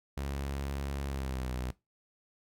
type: tone with pitch glide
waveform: sawtooth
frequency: 69.3 to 62.82 Hz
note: C#2 to B1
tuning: 0 to +30 cents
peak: -30 dBFS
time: 0.17-1.71 s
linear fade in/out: 5 ms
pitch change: -170 cents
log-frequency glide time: 1.07-1.51 s
effects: noise-tail reverb RT60 0.2 s tail -19 dB re dry